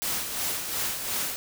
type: noise with tremolo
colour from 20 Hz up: white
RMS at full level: -28 dBFS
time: 0.02-1.36 s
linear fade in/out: 0 ms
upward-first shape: sine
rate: 2.8 Hz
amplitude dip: 50%
effects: none